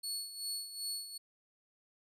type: tone with tremolo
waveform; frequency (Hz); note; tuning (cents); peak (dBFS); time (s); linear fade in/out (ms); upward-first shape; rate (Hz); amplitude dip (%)
25% pulse; 4400; C#8; -14; -31; 0.03-1.18; 10; sine; 2.6; 70
effects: none